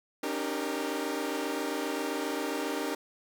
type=chord; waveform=sawtooth; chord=Eb dominant seventh; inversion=third; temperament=equal with one note detuned; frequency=277.2 / 304.7 / 392 / 466.2 Hz; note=Db4 / Eb4 / G4 / Bb4; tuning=0 / -36 / 0 / 0 cents; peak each=-33 / -31 / -33 / -33 dBFS; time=0.23-2.95 s; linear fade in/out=5 ms; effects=none